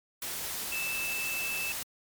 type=tone in noise; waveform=sine; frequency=2637 Hz; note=E7; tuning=in tune; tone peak=-32 dBFS; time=0.72-1.72 s; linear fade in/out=2 ms; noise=white; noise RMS=-36 dBFS; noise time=0.22-1.83 s; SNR=+1 dB; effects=MP3 96 kbps